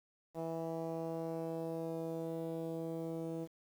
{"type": "tone with low-pass filter sweep", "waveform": "10% pulse", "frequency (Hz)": 163.8, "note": "E3", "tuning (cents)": -11, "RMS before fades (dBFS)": -40, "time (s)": [0.34, 3.48], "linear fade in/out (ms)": 50, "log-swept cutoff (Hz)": [680, 430], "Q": 1.6, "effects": ["10-bit"]}